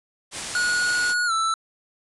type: low-pass noise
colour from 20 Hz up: white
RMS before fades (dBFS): -33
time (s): 0.31-1.15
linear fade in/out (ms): 50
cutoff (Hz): 9900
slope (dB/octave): 48
type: tone with pitch glide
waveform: square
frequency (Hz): 1452 to 1323.8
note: F#6 to E6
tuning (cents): -33 to +7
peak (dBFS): -21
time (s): 0.55-1.54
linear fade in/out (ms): 2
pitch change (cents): -160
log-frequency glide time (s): 1.26-1.32
effects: resampled to 24000 Hz